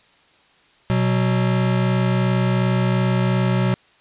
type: tone pair together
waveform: square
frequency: 123.82 / 186.6 Hz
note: B2 / F#3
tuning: +5 / +15 cents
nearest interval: perfect fifth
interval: 710 cents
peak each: -19 / -21 dBFS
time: 0.9-3.74 s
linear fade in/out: 0 ms
effects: white hiss -55 dBFS RMS until 4 s + resampled to 8000 Hz